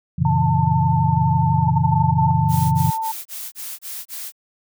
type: chord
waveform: sine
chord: F# dominant seventh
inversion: none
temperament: equal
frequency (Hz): 92.5 / 116.54 / 138.59 / 164.81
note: F#2 / A#2 / C#3 / E3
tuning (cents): 0 / 0 / 0 / 0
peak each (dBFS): -23 / -23 / -19 / -20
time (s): 0.18-2.91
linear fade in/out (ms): 10
type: tone with vibrato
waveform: sine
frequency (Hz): 890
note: A5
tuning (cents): +20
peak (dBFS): -20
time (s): 0.25-2.31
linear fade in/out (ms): 2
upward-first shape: sine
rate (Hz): 12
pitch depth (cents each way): 39
type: tone with pitch glide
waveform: sine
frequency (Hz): 877 to 891.3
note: A5 to A5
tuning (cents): -6 to +22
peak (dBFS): -21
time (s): 1.65-3.12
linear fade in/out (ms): 10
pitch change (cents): +28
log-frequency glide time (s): 1.95-2.61
type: noise bursts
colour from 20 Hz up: blue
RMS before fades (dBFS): -31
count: 7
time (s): 2.48-4.322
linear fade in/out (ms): 50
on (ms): 240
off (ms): 27
effects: none